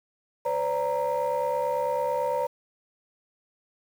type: tone cluster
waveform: sine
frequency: 506 / 575 / 932 Hz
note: B4 / D5 / A#5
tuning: +42 / -37 / -1 cents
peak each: -27 dBFS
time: 0.45-2.47 s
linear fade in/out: 10 ms
effects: tanh soft clip ceiling -19 dBFS + 8-bit